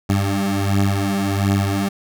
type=beating tone pair; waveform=20% pulse; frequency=98 / 99.4 Hz; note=G2 / G2; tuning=0 / +25 cents; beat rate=1.4 Hz; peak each=-16 / -14 dBFS; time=0.09-1.89 s; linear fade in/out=10 ms; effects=none